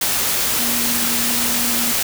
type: tone in noise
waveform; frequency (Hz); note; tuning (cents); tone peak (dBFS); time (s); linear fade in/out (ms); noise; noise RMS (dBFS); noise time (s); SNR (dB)
sine; 237.6; A#3; +33; -26; 0.59-1.92; 5; white; -19; 0.01-2.03; -10
effects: none